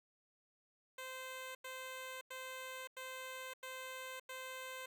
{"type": "tone bursts", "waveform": "10% pulse", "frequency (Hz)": 518, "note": "C5", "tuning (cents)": -17, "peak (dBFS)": -37, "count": 6, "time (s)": [0.98, 4.86], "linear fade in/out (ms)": 5, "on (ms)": 570, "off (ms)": 92, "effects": []}